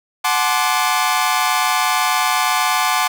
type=chord; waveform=sawtooth; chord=D dominant seventh; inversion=first; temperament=equal with one note detuned; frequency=740 / 861.9 / 1046.5 / 1174.7 Hz; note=F#5 / A5 / C6 / D6; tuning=0 / -36 / 0 / 0 cents; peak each=-17 dBFS; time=0.24-3.08 s; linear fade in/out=10 ms; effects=none